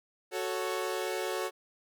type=chord; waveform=sawtooth; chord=F# minor; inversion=none; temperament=equal; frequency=370 / 440 / 554.4 Hz; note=F#4 / A4 / C#5; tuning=0 / 0 / 0 cents; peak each=-31 / -32 / -33 dBFS; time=0.31-1.51 s; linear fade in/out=50 ms; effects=none